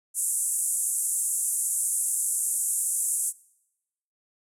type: band-pass noise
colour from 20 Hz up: pink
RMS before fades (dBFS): -27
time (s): 0.14-3.33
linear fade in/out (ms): 50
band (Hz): 7800 to 11000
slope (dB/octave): 48
effects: noise-tail reverb RT60 0.9 s tail -23 dB re dry